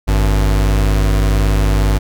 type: tone pair together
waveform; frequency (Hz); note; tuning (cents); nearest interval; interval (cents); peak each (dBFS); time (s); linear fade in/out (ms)
square; 50.85 / 96; G#1 / G2; -36 / -36; major seventh; 1100; -12 / -20; 0.07-1.99; 20
effects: none